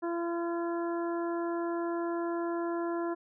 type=harmonic tone with a mistuned harmonic; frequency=340 Hz; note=F4; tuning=46 cents flat; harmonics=1 / 2 / 3 / 4 / 5; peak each=-31 / -38 / -40 / -44 / -48 dBFS; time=0.02-3.15 s; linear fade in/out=20 ms; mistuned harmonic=4; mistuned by=+16 cents; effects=none